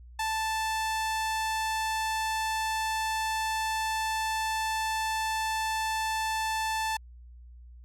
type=tone; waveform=sawtooth; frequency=880 Hz; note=A5; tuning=in tune; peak=-24 dBFS; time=0.19-6.97 s; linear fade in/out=5 ms; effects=added 60 Hz sine -46 dBFS peak until 7.84 s + low-pass 12000 Hz 12 dB/octave